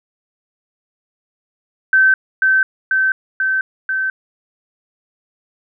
sine tone with echo, 1543 Hz, G6, 28 cents flat, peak -8 dBFS, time 1.93-2.14 s, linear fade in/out 2 ms, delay 490 ms, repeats 4, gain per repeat -2 dB, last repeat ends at 4.1 s, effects none

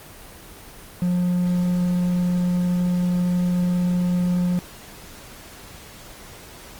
triangle tone, 178.2 Hz, F3, 35 cents sharp, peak -16 dBFS, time 1.02-4.59 s, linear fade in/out 0 ms, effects pink hiss -42 dBFS RMS until 6.79 s + Opus 24 kbps

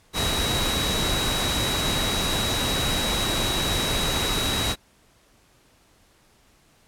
sine tone in noise, 3855 Hz, B7, 43 cents flat, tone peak -27 dBFS, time 0.13-4.76 s, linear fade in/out 50 ms, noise pink, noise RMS -25 dBFS, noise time 0.13-4.76 s, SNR -5 dB, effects pink hiss -59 dBFS RMS until 6.87 s + low-pass 12000 Hz 12 dB/octave

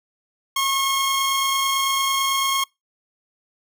sawtooth tone pair together, 1087 / 3232 Hz, C#6 / G#7, -34 / -48 cents, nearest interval octave + perfect fifth, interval 1886 cents, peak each -17 / -21 dBFS, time 0.56-2.64 s, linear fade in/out 5 ms, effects noise-tail reverb RT60 0.2 s tail -25 dB re dry

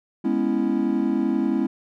triangle chord, C# minor seventh, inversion second, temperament equal, 207.7 / 246.9 / 277.2 / 329.6 Hz, G#3 / B3 / C#4 / E4, 0 / 0 / 0 / 0 cents, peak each -24 / -23 / -23 / -23 dBFS, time 0.24-1.67 s, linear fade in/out 10 ms, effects none

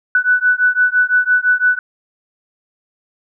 sine beating tone pair, 1486 / 1491.9 Hz, F#6 / F#6, +7 / +14 cents, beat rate 5.9 Hz, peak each -14 dBFS, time 0.15-1.79 s, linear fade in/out 2 ms, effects none

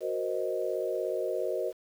sine chord, C half-diminished seventh, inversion second, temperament equal, 370 / 466.2 / 523.3 / 622.3 Hz, Gb4 / Bb4 / C5 / Eb5, 0 / 0 / 0 / 0 cents, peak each -34 dBFS, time 0-1.73 s, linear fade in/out 50 ms, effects 9-bit

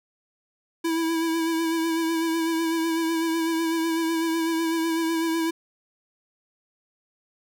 square tone with vibrato, 328 Hz, E4, 9 cents flat, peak -23 dBFS, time 0.84-5.51 s, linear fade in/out 10 ms, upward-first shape sine, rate 8 Hz, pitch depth 29 cents each way, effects none

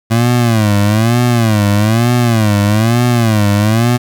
25% pulse tone with vibrato, 111.6 Hz, A2, 25 cents sharp, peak -5 dBFS, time 0.1-3.98 s, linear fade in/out 20 ms, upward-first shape sine, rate 1.1 Hz, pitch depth 160 cents each way, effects 7-bit

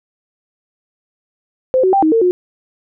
sine tone with pitch steps, 517 / 375 / 786 / 314.3 / 453.9 / 360.6 Hz, C5 / F#4 / G5 / D#4 / A#4 / F#4, -21 / +23 / +4 / +18 / -46 / -45 cents, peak -9 dBFS, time 1.74-2.31 s, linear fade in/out 0 ms, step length 95 ms, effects none

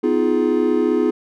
triangle chord, F half-diminished seventh, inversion second, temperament just, 251.4 / 314.3 / 349.2 / 419.1 Hz, Cb4 / Eb4 / F4 / Ab4, +31 / +18 / 0 / +16 cents, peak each -19 / -19 / -18 / -18 dBFS, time 0.03-1.11 s, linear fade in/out 10 ms, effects none

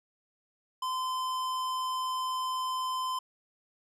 sine tone with tanh clipping, 1028 Hz, C6, 31 cents flat, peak -32 dBFS, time 0.82-3.19 s, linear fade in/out 5 ms, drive 18 dB, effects none

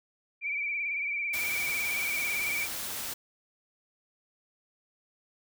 sine tone with vibrato, 2321 Hz, D7, 21 cents flat, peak -29 dBFS, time 0.41-2.68 s, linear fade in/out 50 ms, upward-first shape sine, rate 18 Hz, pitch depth 56 cents each way
white noise, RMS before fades -36 dBFS, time 1.33-3.14 s, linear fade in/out 10 ms
effects none

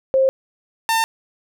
sine / sawtooth tone pair in turn, 531 / 900.9 Hz, C5 / A5, +25 / +41 cents, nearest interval major sixth, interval 916 cents, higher second, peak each -12 dBFS, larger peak neither, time 0.14-0.29 / 0.89-1.04 s, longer neither, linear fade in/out 0 ms, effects none

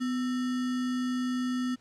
sine tone with sample-and-hold, 251 Hz, B3, 28 cents sharp, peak -27 dBFS, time 0-1.76 s, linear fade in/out 20 ms, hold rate 1575 Hz, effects pink hiss -65 dBFS RMS until 1.8 s + low-pass 7000 Hz 12 dB/octave

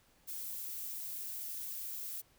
violet noise, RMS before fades -42 dBFS, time 0.27-2.22 s, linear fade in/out 20 ms, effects pink hiss -68 dBFS RMS until 2.38 s

